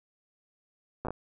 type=slowing click train; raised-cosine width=1 ms; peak=-20 dBFS; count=5; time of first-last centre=1.05-1.106 s; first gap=8 ms; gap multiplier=1.39; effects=none